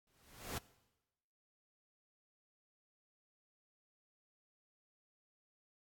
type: noise with exponential growth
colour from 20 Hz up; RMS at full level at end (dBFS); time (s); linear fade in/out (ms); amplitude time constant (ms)
pink; -40; 0.07-0.58; 2; 110
effects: noise-tail reverb RT60 1.0 s tail -19 dB re dry + AAC 64 kbps